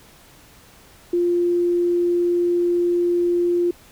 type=tone; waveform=sine; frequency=349.2 Hz; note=F4; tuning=in tune; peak=-16 dBFS; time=1.13-3.71 s; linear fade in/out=5 ms; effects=pink hiss -49 dBFS RMS until 3.91 s